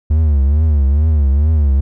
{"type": "tone with vibrato", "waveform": "triangle", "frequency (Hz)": 73.42, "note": "D2", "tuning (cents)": 0, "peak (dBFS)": -7, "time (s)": [0.1, 1.81], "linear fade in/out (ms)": 10, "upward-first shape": "triangle", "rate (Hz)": 2.3, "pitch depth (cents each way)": 170, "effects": []}